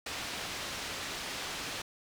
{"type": "low-pass noise", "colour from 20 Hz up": "white", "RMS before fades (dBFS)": -39, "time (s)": [0.06, 1.82], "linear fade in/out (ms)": 5, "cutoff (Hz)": 4600, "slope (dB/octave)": 12, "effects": []}